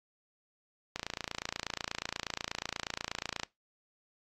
click train, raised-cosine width 0.2 ms, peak -17 dBFS, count 71, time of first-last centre 0.96-3.433 s, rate 28.3 Hz, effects noise-tail reverb RT60 0.2 s tail -22 dB re dry + AAC 48 kbps

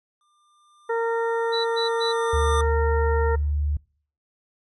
square tone with exponential growth, 1195 Hz, D6, 30 cents sharp, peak -24 dBFS, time 0.21-2.61 s, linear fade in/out 1 ms, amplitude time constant 520 ms
harmonic tone, 460.2 Hz, A#4, 22 cents flat, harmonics 1 / 2 / 3 / 4, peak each -22 / -28 / -32 / -34 dBFS, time 0.89-3.36 s, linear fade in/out 10 ms
sine tone bursts, 3951 Hz, B7, in tune, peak -25 dBFS, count 3, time 1.52-2.13 s, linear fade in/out 20 ms, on 130 ms, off 110 ms
sine tone, 73.42 Hz, D2, in tune, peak -20 dBFS, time 2.33-3.77 s, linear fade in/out 5 ms
effects noise-tail reverb RT60 0.5 s tail -26 dB re dry + MP3 48 kbps

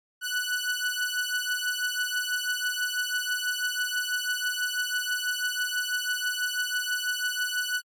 sawtooth beating tone pair, 1480 / 1486.1 Hz, F#6 / F#6, 0 / +7 cents, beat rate 6.1 Hz, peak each -26 dBFS, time 0.21-7.82 s, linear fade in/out 50 ms, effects MP3 64 kbps

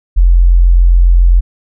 sine tone, 43.67 Hz, F1, 1 cent sharp, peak -3 dBFS, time 0.16-1.41 s, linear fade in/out 20 ms, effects none

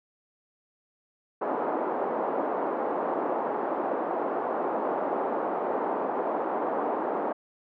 white band-pass noise, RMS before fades -29 dBFS, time 1.41-7.33 s, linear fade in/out 10 ms, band 270 to 940 Hz, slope 24 dB/octave, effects none

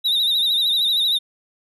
triangle tone with vibrato, 3764 Hz, A#7, 16 cents sharp, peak -15 dBFS, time 0.04-1.19 s, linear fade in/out 20 ms, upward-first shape sine, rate 13 Hz, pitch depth 79 cents each way, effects none

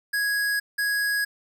square tone pair in turn, 1661.2 / 1661.2 Hz, G#6 / G#6, 0 / 0 cents, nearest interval unison, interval 0 cents, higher neither, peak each -23 dBFS, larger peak neither, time 0.13-0.6 / 0.78-1.25 s, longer neither, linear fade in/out 10 ms, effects none

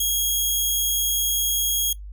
10% pulse tone, 3285 Hz, G#7, 20 cents flat, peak -12 dBFS, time 0-1.93 s, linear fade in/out 5 ms, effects noise-tail reverb RT60 0.1 s tail -17 dB re dry + added 50 Hz sine -34 dBFS peak until 2.12 s

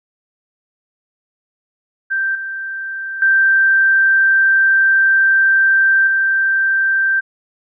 sine tone with level steps, 1568 Hz, G6, in tune, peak -15 / -22 / -9 / -12 dBFS, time 2.1-7.21 s, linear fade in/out 20 ms, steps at 2.35 / 3.22 / 6.07 s, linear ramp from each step 2 ms, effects none

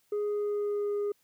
sine tone with pitch glide, 415.3 to 410.3 Hz, G#4 to G#4, 0 to -21 cents, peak -25 dBFS, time 0.12-1.12 s, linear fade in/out 5 ms, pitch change -21 cents, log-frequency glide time 0.24-0.91 s, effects tanh soft clip ceiling -27 dBFS + white hiss -70 dBFS RMS until 1.23 s

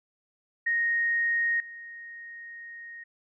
sine tone with level steps, 1864.7 Hz, A#6, in tune, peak -23 / -40 dBFS, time 0.66-3.04 s, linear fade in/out 10 ms, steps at 1.6 s, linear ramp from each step 2 ms, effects none

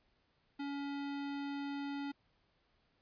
square tone, 282.2 Hz, C#4, 31 cents sharp, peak -39 dBFS, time 0.59-2.12 s, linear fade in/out 10 ms, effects pink hiss -75 dBFS RMS until 3.01 s + resampled to 11025 Hz

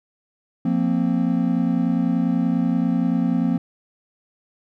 triangle chord, F suspended fourth, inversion none, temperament equal with one note detuned, 174.61 / 231.3 / 261.6 Hz, F3 / Bb3 / C4, 0 / -13 / 0 cents, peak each -20 dBFS, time 0.65-3.58 s, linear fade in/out 5 ms, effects none

